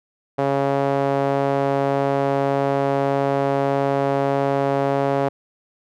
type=tone with band-pass filter; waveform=sawtooth; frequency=138.59 Hz; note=C#3; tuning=in tune; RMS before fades=-20 dBFS; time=0.38-5.29 s; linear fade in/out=10 ms; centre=610 Hz; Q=1.6; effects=none